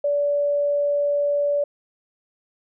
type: tone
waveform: sine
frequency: 577 Hz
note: D5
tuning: 31 cents flat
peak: -18 dBFS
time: 0.04-1.64 s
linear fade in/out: 5 ms
effects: none